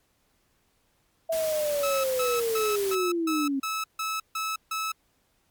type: linear sweep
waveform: sine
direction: down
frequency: 659.3 to 266.1 Hz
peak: -24 dBFS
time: 1.29-3.6 s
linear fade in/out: 10 ms
type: noise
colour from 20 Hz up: white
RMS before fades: -36 dBFS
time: 1.32-2.95 s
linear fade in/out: 5 ms
type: tone bursts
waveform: sawtooth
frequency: 1300 Hz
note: E6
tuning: 24 cents flat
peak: -24 dBFS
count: 9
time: 1.83-4.92 s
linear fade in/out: 5 ms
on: 210 ms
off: 150 ms
effects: pink hiss -69 dBFS RMS until 5.5 s + MP3 96 kbps